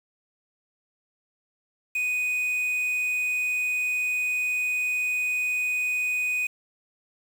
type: tone with quantisation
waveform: triangle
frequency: 2489 Hz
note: D#7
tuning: in tune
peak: -22 dBFS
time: 1.95-6.47 s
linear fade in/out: 5 ms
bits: 7
effects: none